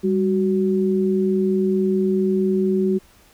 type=tone pair together; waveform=sine; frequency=197.75 / 373.3 Hz; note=G3 / F#4; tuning=+15 / +15 cents; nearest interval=major seventh; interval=1100 cents; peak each=-19 dBFS; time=0.03-2.99 s; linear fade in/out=20 ms; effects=pink hiss -53 dBFS RMS until 3.33 s